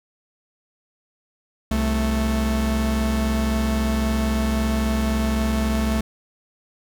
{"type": "tone pair together", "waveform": "45% pulse", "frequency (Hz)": [65.41, 220], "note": ["C2", "A3"], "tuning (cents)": [0, 0], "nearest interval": "octave + major sixth", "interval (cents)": 2100, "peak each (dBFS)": -22, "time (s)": [1.71, 6.01], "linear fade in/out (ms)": 5, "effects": []}